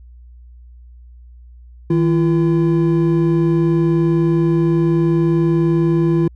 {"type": "tone pair together", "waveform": "triangle", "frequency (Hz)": [160, 339.4], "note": ["D#3", "F4"], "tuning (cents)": [49, -49], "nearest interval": "octave + minor second", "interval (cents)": 1302, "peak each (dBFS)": -13, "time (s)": [1.9, 6.28], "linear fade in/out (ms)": 5, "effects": ["added 60 Hz sine -38 dBFS peak until 6.35 s"]}